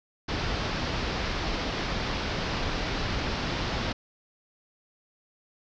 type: low-pass noise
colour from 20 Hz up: pink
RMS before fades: -30 dBFS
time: 0.28-3.93 s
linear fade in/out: 10 ms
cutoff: 5400 Hz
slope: 48 dB/octave
effects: none